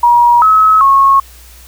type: tone with pitch steps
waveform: sine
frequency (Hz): 955 / 1285 / 1094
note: A#5 / E6 / C#6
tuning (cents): +42 / -45 / -23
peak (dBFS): -4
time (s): 0.03-1.2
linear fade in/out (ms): 5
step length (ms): 390
effects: added 60 Hz sine -37 dBFS peak until 1.67 s + white hiss -40 dBFS RMS until 1.67 s